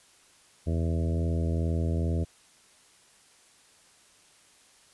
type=harmonic tone with a mistuned harmonic; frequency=82.41 Hz; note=E2; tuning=in tune; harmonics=1 / 2 / 3 / 4 / 5 / 6 / 7 / 8; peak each=-26 / -32 / -36 / -38 / -40 / -42 / -43 / -44 dBFS; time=0.66-2.25 s; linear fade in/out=20 ms; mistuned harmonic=1; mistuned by=+20 cents; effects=white hiss -59 dBFS RMS until 4.93 s + resampled to 24000 Hz